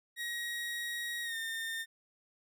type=tone with pitch glide; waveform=30% pulse; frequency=1894 to 1815.8 Hz; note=A#6 to A#6; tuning=+27 to -46 cents; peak=-33 dBFS; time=0.16-1.86 s; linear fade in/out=50 ms; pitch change=-73 cents; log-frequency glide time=1.23-1.36 s; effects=none